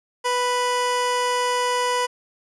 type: tone pair together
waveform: 25% pulse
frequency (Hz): 493.9 / 987.8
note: B4 / B5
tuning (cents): 0 / 0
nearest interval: octave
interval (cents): 1200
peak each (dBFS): -19 / -22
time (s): 0.24-2.07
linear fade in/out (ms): 20
effects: resampled to 24000 Hz + 9-bit